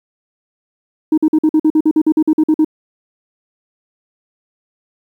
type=tone bursts; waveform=sine; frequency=311.4 Hz; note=D#4; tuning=2 cents sharp; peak=-6 dBFS; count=15; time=1.12-2.647 s; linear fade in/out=5 ms; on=57 ms; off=48 ms; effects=tanh soft clip ceiling -6 dBFS + 8-bit